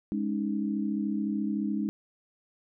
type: chord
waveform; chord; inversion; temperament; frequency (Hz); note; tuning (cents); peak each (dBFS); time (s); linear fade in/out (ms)
sine; Ab suspended fourth; none; equal; 207.7 / 277.2 / 311.1; Ab3 / Db4 / Eb4; 0 / 0 / 0; -29 / -34 / -33; 0.12-1.89; 0
effects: none